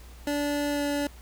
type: tone with pitch glide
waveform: 25% pulse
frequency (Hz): 290 to 287.8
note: D4 to D4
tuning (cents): -22 to -35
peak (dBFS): -22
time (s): 0.27-1.07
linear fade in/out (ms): 2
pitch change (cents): -13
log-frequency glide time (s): 0.7-0.83
effects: added 60 Hz sine -45 dBFS peak until 1.21 s + pink hiss -53 dBFS RMS until 1.21 s

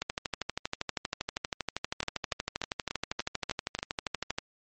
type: two click trains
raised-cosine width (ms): 0.2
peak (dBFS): -14 / -13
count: 7 / 56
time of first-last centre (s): 2.03-3.79 / 0.02-4.385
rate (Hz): 3.41 / 12.6
effects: MP3 32 kbps

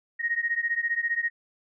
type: beating tone pair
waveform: sine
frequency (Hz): 1864.7 / 1879.7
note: A#6 / A#6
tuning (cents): 0 / +14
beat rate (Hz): 15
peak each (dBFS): -27 / -28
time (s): 0.19-1.3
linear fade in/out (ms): 20
effects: none

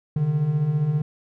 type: beating tone pair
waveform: triangle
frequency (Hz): 136.7 / 151.7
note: C#3 / D#3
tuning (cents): -24 / -44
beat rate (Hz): 15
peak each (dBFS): -25 / -18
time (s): 0.16-1.02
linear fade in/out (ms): 5
effects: none

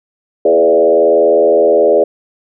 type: tone with frequency modulation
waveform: sine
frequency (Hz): 503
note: B4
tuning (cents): +32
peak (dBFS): -6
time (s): 0.45-2.04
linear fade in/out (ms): 5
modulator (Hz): 80.9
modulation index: 1.6
effects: none

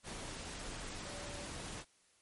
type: tone in noise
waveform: sine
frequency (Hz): 577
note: D5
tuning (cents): -31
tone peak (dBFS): -51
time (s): 1.03-1.47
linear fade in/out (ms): 50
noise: pink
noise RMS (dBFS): -45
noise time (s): 0.03-1.85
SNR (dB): -9
effects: white hiss -70 dBFS RMS until 2.21 s + MP3 48 kbps

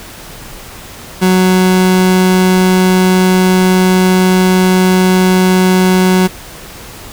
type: tone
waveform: 30% pulse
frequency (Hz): 185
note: F#3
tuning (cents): 0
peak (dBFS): -4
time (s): 1.21-6.28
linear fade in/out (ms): 20
effects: pink hiss -31 dBFS RMS until 7.12 s

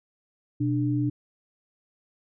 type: tone pair together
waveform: sine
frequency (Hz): 124.4 / 296.1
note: B2 / D4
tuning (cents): +13 / +14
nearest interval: octave + minor third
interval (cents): 1501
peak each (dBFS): -25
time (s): 0.6-1.1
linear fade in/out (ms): 10
effects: none

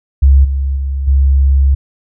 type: tone with level steps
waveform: sine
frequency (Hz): 68.2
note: C#2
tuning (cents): -28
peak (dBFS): -3 / -12 / -14 / -6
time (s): 0.22-1.75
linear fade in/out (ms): 10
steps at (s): 0.44 / 0.76 / 1.07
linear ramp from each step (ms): 10
effects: none

